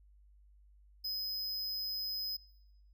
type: tone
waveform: square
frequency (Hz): 5050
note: D#8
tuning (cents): +25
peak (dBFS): -36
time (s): 1.04-2.37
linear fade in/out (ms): 10
effects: noise-tail reverb RT60 0.9 s tail -21 dB re dry + added 50 Hz sine -59 dBFS peak until 2.93 s